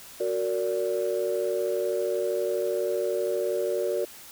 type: chord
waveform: sine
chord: Gb augmented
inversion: none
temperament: just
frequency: 370 / 462.5 / 578.1 Hz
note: Gb4 / Bb4 / D5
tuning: 0 / -14 / -27 cents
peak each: -28 dBFS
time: 0.2-4.05 s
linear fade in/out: 5 ms
effects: tanh soft clip ceiling -17 dBFS + white hiss -46 dBFS RMS until 4.31 s